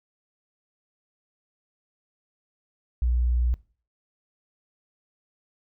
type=tone; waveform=sine; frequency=60.5 Hz; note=B1; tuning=35 cents flat; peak=-20 dBFS; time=3.02-3.54 s; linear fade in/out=0 ms; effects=noise-tail reverb RT60 0.4 s tail -20 dB re dry